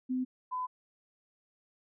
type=tone pair in turn; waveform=sine; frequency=255.5 / 1007.9 Hz; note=C4 / B5; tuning=-41 / +35 cents; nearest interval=2 octaves; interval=2376 cents; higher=second; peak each=-29 / -32 dBFS; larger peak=first; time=0.09-0.25 / 0.51-0.67 s; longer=neither; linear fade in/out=20 ms; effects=none